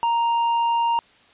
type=tone with tanh clipping; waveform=sine; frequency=932.3 Hz; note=A#5; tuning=in tune; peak=-19 dBFS; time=0.03-0.99 s; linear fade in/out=0 ms; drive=6 dB; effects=white hiss -54 dBFS RMS until 1.33 s + resampled to 8000 Hz